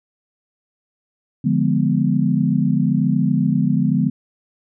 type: chord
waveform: sine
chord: D diminished seventh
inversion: none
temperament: equal with one note detuned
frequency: 146.83 / 174.61 / 207.7 / 248.8 Hz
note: D3 / F3 / Ab3 / Cb4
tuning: 0 / 0 / 0 / +13 cents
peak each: -20 dBFS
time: 1.44-4.1 s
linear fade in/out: 10 ms
effects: none